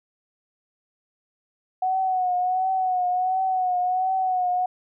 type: tone with vibrato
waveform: sine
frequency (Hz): 740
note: F#5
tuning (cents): 0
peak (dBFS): -20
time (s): 1.82-4.66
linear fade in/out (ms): 5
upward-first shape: triangle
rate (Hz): 1.4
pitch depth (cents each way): 54
effects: none